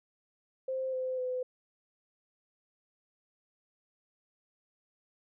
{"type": "tone with pitch steps", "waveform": "sine", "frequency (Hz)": [523.3, 514.6, 506.1], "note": ["C5", "C5", "B4"], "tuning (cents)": [0, -29, 42], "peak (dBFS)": -31, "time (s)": [0.68, 1.43], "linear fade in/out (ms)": 5, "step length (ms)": 250, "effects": []}